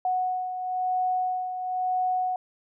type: beating tone pair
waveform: sine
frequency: 737 / 738 Hz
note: F#5 / F#5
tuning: -7 / -5 cents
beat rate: 1 Hz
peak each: -25 / -33 dBFS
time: 0.05-2.36 s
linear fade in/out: 2 ms
effects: none